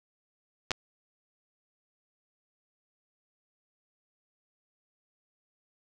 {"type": "clicks", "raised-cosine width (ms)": 0.2, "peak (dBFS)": -11, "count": 2, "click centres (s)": [0.708, 0.716], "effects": []}